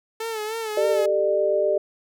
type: tone with vibrato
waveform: sawtooth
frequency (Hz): 439.7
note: A4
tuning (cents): -1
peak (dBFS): -23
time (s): 0.2-1.06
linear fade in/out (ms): 5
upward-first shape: sine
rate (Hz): 3.3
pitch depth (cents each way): 67
type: chord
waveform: sine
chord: G suspended second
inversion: none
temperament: equal with one note detuned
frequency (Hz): 392 / 440 / 600.7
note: G4 / A4 / D5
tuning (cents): 0 / 0 / +39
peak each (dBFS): -24 / -26 / -20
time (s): 0.77-1.78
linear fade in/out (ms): 5
effects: none